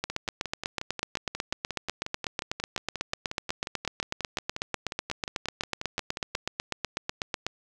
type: two click trains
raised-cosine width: 0.2 ms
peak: -11 / -16 dBFS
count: 61 / 36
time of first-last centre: 0.04-7.466 / 0.1-6.35 s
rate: 8.08 / 5.6 Hz
effects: none